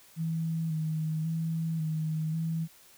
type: tone with vibrato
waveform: sine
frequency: 160 Hz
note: D#3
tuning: 49 cents sharp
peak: -28 dBFS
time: 0.16-2.68 s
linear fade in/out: 50 ms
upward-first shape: square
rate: 0.92 Hz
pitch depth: 30 cents each way
effects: white hiss -57 dBFS RMS until 2.97 s